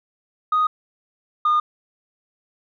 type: tone pair in turn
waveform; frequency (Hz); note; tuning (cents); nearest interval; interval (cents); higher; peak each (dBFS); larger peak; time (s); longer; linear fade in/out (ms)
sine; 1244.5 / 1218.9; D#6 / D#6; 0 / -36; unison; 36; first; -14 / -13; second; 0.52-0.67 / 1.45-1.6; neither; 5
effects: tanh soft clip ceiling -13 dBFS